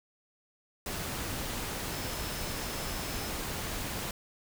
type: tone in noise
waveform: sine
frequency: 5220 Hz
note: E8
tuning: 18 cents flat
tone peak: -47 dBFS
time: 1.92-3.29 s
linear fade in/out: 2 ms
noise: pink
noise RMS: -36 dBFS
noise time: 0.86-4.11 s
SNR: -14 dB
effects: none